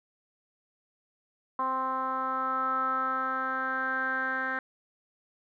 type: tone with low-pass filter sweep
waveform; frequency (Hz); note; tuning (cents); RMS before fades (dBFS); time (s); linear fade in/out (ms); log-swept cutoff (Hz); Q
10% pulse; 261.6; C4; 0; -30; 1.59-4.59; 2; 1100 to 1700; 8.1
effects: none